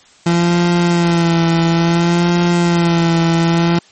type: tone with vibrato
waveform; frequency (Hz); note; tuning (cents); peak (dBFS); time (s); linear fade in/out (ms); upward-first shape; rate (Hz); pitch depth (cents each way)
30% pulse; 170; F3; -46; -8; 0.26-3.79; 5; sine; 0.58; 38
effects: white hiss -47 dBFS RMS until 3.91 s + MP3 32 kbps